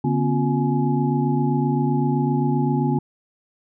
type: tone cluster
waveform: sine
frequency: 144.4 / 242.6 / 270.3 / 357.3 / 842 Hz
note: D3 / B3 / C#4 / F4 / G#5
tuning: -29 / -31 / -44 / +40 / +24 cents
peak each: -21 / -23 / -25 / -27 / -28 dBFS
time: 0.04-2.99 s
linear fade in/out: 5 ms
effects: none